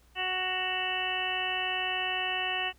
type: harmonic tone with a mistuned harmonic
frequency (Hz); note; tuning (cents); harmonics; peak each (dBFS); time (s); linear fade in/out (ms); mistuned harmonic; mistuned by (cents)
370; F#4; 0; 1 / 2 / 3 / 4 / 5 / 6 / 7 / 8; -42 / -35 / -41 / -44 / -35 / -44 / -34 / -34; 0.15-2.73; 50; 7; +42
effects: added 60 Hz sine -59 dBFS peak until 2.78 s + pink hiss -65 dBFS RMS until 2.78 s